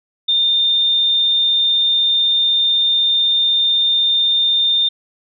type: tone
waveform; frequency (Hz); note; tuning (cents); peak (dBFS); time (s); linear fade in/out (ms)
sine; 3618; A7; +48; -12; 0.28-4.89; 10
effects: none